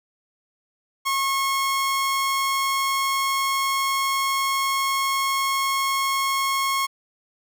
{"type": "tone", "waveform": "sawtooth", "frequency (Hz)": 1088, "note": "C#6", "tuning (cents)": -33, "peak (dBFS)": -17, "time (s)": [1.05, 6.87], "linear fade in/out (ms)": 20, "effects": []}